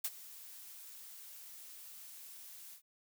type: noise with ADSR envelope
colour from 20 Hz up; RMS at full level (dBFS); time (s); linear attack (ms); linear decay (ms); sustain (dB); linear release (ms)
blue; -34; 0.04-2.82; 8; 44; -18; 89
effects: none